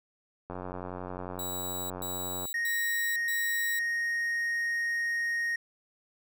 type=click train; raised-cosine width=1 ms; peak=-24 dBFS; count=179; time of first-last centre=0.5-2.454 s; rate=91.1 Hz
type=tone bursts; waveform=5% pulse; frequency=3900 Hz; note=B7; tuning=23 cents flat; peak=-27 dBFS; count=4; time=1.39-3.79 s; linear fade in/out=2 ms; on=510 ms; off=120 ms
type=tone; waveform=triangle; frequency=1864.7 Hz; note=A#6; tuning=in tune; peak=-26 dBFS; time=2.54-5.56 s; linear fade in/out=5 ms
effects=none